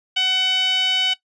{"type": "tone with band-pass filter", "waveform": "sawtooth", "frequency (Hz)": 750, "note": "F#5", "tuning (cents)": 23, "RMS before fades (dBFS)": -19, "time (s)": [0.16, 1.14], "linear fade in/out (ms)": 10, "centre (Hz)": 3100, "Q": 6.3, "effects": ["noise-tail reverb RT60 0.1 s tail -17 dB re dry", "resampled to 24000 Hz"]}